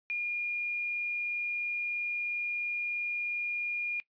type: tone with quantisation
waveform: sine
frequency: 2421 Hz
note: D#7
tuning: 48 cents flat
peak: -30 dBFS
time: 0.1-4 s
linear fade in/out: 0 ms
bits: 10
effects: noise-tail reverb RT60 0.1 s tail -19 dB re dry + resampled to 11025 Hz